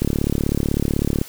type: click train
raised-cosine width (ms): 3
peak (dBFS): -6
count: 44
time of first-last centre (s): 0.02-1.214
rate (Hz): 36
effects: white hiss -40 dBFS RMS until 1.28 s